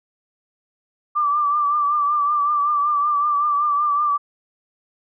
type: tone with vibrato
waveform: sine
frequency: 1174.7 Hz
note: D6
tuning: in tune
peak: -16 dBFS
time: 1.15-4.18 s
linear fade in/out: 20 ms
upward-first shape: triangle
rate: 5.3 Hz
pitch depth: 53 cents each way
effects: none